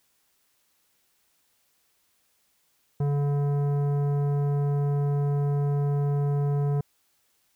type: tone with tanh clipping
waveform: sine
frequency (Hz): 143.2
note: D3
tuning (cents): -43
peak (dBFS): -24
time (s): 3-6.81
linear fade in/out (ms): 5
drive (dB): 13
effects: white hiss -69 dBFS RMS until 7.55 s